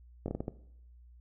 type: slowing click train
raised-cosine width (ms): 2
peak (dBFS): -21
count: 6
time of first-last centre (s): 0.26-0.481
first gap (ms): 21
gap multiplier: 1.38
effects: noise-tail reverb RT60 0.7 s tail -17 dB re dry + added 60 Hz sine -53 dBFS peak until 1.2 s